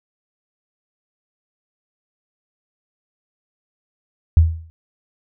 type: tone with exponential decay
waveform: sine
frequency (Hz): 81.5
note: E2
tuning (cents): -19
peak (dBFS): -4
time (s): 4.37-4.7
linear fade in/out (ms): 0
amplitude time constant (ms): 70
effects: none